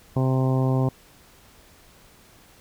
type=harmonic tone; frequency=130.81 Hz; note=C3; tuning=in tune; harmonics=1 / 2 / 3 / 4 / 5 / 6 / 7 / 8; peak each=-20 / -26 / -30 / -32 / -34 / -36 / -37 / -38 dBFS; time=0.16-0.89 s; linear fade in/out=5 ms; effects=pink hiss -53 dBFS RMS until 2.6 s